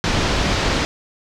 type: low-pass noise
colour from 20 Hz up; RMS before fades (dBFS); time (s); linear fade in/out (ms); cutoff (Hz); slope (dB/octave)
pink; -19; 0.04-0.85; 0; 5800; 24
effects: none